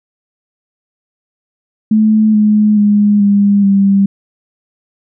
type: tone with pitch steps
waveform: sine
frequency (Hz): 216.4 / 211.5 / 206.6 / 201.9 / 197.3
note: A3 / G#3 / G#3 / G#3 / G3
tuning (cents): -29 / +32 / -9 / -49 / +11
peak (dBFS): -6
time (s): 1.91-4.06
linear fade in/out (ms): 5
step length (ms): 430
effects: none